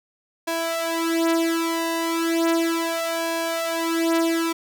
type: tone with flanger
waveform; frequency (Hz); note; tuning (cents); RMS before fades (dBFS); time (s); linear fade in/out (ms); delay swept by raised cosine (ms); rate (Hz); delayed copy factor
sawtooth; 331.1; E4; +8; -23; 0.47-4.53; 10; 1.2 to 4.1; 0.35; +0.9
effects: none